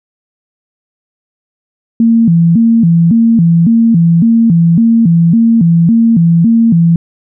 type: tone with vibrato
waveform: sine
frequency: 196 Hz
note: G3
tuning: in tune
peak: -4 dBFS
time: 2-6.96 s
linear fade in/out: 2 ms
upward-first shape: square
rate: 1.8 Hz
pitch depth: 270 cents each way
effects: none